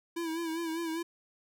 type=tone with vibrato; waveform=square; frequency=329.6 Hz; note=E4; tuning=in tune; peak=-33 dBFS; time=0.16-1.03 s; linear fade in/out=10 ms; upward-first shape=sine; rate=5 Hz; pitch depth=58 cents each way; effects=none